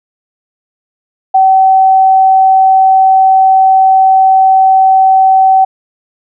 sine tone, 764 Hz, G5, 45 cents flat, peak -3 dBFS, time 1.34-5.65 s, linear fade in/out 10 ms, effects none

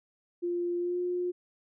sine tone with pitch glide, 349.2 to 356.7 Hz, F4 to F4, 0 to +37 cents, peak -28 dBFS, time 0.42-1.32 s, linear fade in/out 20 ms, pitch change +37 cents, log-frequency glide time 0.78-0.99 s, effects none

